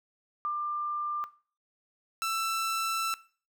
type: tone pair in turn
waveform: sine / sawtooth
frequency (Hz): 1192 / 1331.4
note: D6 / E6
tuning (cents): +25 / +17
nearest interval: major second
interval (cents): 192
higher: second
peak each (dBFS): -28 / -25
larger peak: second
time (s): 0.45-1.24 / 2.22-3.14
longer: second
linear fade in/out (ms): 0
effects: noise-tail reverb RT60 0.4 s tail -18 dB re dry